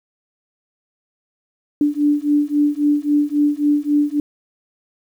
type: beating tone pair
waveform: sine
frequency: 291.4 / 295.1 Hz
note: D4 / D4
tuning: -13 / +8 cents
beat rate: 3.7 Hz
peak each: -17 dBFS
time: 1.81-4.2 s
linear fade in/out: 2 ms
effects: 8-bit